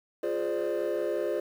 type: chord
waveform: triangle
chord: D half-diminished seventh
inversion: first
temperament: equal with one note detuned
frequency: 349.2 / 415.3 / 523.3 / 594.5 Hz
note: F4 / Ab4 / C5 / D5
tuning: 0 / 0 / 0 / +21 cents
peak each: -30 dBFS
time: 0.23-1.4 s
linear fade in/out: 5 ms
effects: tanh soft clip ceiling -20 dBFS + 9-bit